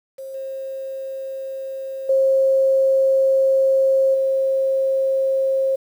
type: tone with level steps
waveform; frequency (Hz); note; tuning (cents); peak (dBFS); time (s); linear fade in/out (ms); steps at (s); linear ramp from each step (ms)
sine; 535; C5; +38; -30 / -26 / -13 / -16; 0.18-5.76; 10; 0.34 / 2.09 / 4.14; 5
effects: 8-bit